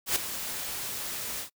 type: noise with ADSR envelope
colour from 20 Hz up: white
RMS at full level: -24 dBFS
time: 0.06-1.5 s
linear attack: 99 ms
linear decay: 6 ms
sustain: -11 dB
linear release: 99 ms
effects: noise-tail reverb RT60 0.1 s tail -26 dB re dry